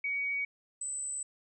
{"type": "tone pair in turn", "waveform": "sine", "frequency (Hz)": [2253, 8029], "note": ["C#7", "B8"], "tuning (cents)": [28, 28], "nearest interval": "octave + minor seventh", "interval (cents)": 2200, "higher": "second", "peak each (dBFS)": [-30, -34], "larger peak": "first", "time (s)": [[0.04, 0.45], [0.81, 1.23]], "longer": "second", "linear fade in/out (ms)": 5, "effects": []}